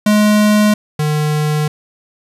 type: tone pair in turn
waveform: square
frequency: 210.4 / 151.23 Hz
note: G#3 / D#3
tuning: +23 / -49 cents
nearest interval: tritone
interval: 572 cents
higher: first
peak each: -9 / -14 dBFS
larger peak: first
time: 0.06-0.74 / 0.99-1.68 s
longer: second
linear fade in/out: 5 ms
effects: resampled to 32000 Hz + 7-bit